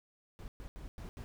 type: noise bursts at uneven times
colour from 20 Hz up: brown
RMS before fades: -45 dBFS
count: 5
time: 0.39-0.48 / 0.6-0.68 / 0.76-0.88 / 0.98-1.09 / 1.17-1.24 s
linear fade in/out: 0 ms
effects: none